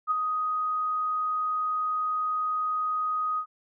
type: tone with ADSR envelope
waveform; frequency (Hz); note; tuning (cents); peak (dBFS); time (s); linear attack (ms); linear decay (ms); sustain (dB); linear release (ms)
sine; 1250; D#6; +8; -20; 0.07-3.46; 40; 17; -5; 79
effects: none